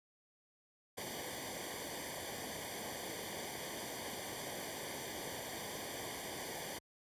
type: noise with comb filter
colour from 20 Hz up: pink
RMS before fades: -44 dBFS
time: 0.97-6.79 s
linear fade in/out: 10 ms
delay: 0.75 ms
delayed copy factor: -0.85
effects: high-pass 60 Hz 12 dB/octave + resampled to 32000 Hz